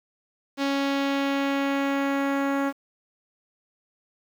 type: tone with low-pass filter sweep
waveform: sawtooth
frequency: 277.2 Hz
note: C#4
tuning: in tune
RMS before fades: -25 dBFS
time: 0.57-2.73 s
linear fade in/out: 50 ms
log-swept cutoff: 4400 to 1600 Hz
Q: 1.3
effects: 8-bit